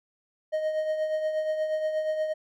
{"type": "tone with tremolo", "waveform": "triangle", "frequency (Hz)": 622.3, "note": "D#5", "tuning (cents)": 0, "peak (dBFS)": -21, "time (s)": [0.52, 2.34], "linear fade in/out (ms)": 20, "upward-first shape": "triangle", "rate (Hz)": 8.4, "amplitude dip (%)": 55, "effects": []}